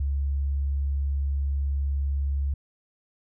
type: tone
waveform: sine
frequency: 69.7 Hz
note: C#2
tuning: 10 cents sharp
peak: -23 dBFS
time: 0-2.54 s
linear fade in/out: 5 ms
effects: none